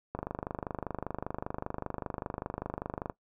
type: click train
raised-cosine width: 1 ms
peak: -20 dBFS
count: 75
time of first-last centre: 0.15-3.098 s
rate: 25.1 Hz
effects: noise-tail reverb RT60 0.1 s tail -18 dB re dry